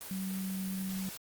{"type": "tone in noise", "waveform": "sine", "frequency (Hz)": 190, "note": "F#3", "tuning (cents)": 46, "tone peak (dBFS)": -34, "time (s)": [0.11, 1.09], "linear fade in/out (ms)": 0, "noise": "white", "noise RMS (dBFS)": -44, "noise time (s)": [0.01, 1.17], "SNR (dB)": 7, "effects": ["Opus 32 kbps"]}